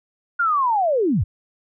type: linear sweep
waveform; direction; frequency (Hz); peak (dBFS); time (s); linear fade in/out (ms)
sine; down; 1439 to 63; -16; 0.39-1.24; 10
effects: none